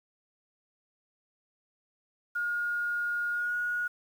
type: tone with pitch glide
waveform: sine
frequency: 1428 to 1447.9 Hz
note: F6 to F#6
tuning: +38 to -38 cents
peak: -28 dBFS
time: 2.35-3.88 s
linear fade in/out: 10 ms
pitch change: +24 cents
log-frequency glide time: 3.32-3.54 s
effects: 9-bit